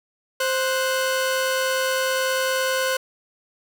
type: tone pair together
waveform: sawtooth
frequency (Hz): 523.3 / 1480.1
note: C5 / F#6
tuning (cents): 0 / 0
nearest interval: octave + tritone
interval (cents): 1800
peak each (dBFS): -18 / -22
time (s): 0.4-2.97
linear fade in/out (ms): 5
effects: none